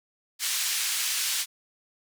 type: band-pass noise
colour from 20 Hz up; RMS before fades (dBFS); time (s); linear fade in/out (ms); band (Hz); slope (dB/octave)
white; -28; 0.39-1.46; 50; 1900 to 9400; 12
effects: none